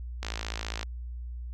click train, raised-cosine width 0.2 ms, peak -16 dBFS, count 34, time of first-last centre 0.23-0.83 s, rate 55 Hz, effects added 60 Hz sine -35 dBFS peak until 1.53 s

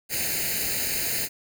white noise with comb filter, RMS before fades -27 dBFS, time 0.09-1.29 s, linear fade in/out 50 ms, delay 0.44 ms, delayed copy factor +0.85, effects none

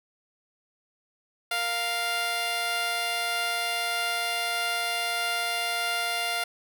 10% pulse tone pair together, 466.2 / 698.5 Hz, A#4 / F5, 0 / 0 cents, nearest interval perfect fifth, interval 700 cents, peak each -30 / -18 dBFS, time 1.51-6.44 s, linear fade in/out 5 ms, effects none

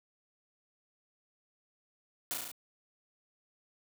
white noise with echo, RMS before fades -35 dBFS, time 2.31-2.34 s, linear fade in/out 0 ms, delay 35 ms, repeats 5, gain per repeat -2 dB, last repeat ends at 2.515 s, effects high-pass 150 Hz 12 dB/octave

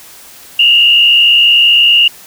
sine tone with frequency modulation, 2831 Hz, F7, 23 cents sharp, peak -4 dBFS, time 0.59-2.08 s, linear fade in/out 5 ms, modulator 66.6 Hz, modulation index 1.2, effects white hiss -36 dBFS RMS until 2.26 s

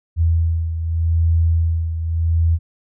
sine beating tone pair, 82.41 / 83.24 Hz, E2 / E2, 0 / +17 cents, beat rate 0.83 Hz, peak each -15 / -22 dBFS, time 0.16-2.59 s, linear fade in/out 50 ms, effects none

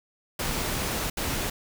pink noise bursts at uneven times, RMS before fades -29 dBFS, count 2, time 0.39-1.1 / 1.17-1.5 s, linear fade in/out 5 ms, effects none

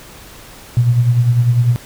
sine tone with tremolo, 120.5 Hz, B2, 42 cents flat, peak -7 dBFS, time 0.77-1.76 s, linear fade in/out 0 ms, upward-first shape sine, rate 10 Hz, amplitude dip 55%, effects pink hiss -38 dBFS RMS until 1.85 s

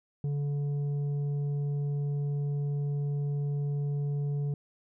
triangle tone with tanh clipping, 143.8 Hz, D3, 36 cents flat, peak -29 dBFS, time 0.24-4.54 s, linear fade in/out 2 ms, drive 10 dB, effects none

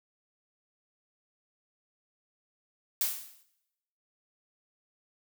blue noise with exponential decay, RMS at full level -26 dBFS, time 3.01-3.43 s, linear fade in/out 1 ms, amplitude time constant 91 ms, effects noise-tail reverb RT60 0.9 s tail -18 dB re dry

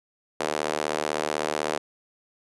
sawtooth tone with high-pass filter, 76 Hz, D#2, 40 cents flat, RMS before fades -28 dBFS, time 0.4-1.78 s, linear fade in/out 5 ms, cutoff 490 Hz, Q 1.3, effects resampled to 24000 Hz

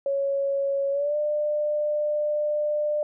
sine tone with pitch glide, 554.4 to 597.6 Hz, C#5 to D5, 0 to +30 cents, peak -22 dBFS, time 0.06-3.03 s, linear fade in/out 2 ms, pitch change +130 cents, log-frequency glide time 0.91-1.16 s, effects none

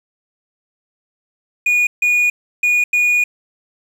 triangle tone bursts at uneven times, 2451 Hz, D#7, 27 cents flat, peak -10 dBFS, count 4, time 1.66-1.87 / 2.02-2.3 / 2.63-2.84 / 2.93-3.24 s, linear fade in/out 5 ms, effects 7-bit

